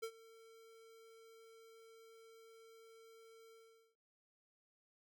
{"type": "tone with ADSR envelope", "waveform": "square", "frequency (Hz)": 451.4, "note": "A4", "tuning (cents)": 44, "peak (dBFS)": -40, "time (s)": [0.02, 3.96], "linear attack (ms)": 15, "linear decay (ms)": 71, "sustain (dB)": -20, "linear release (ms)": 440, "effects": []}